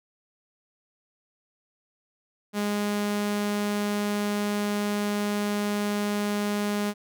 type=tone; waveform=sawtooth; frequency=206.3 Hz; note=G#3; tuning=11 cents flat; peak=-21 dBFS; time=2.53-6.94 s; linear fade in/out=50 ms; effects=none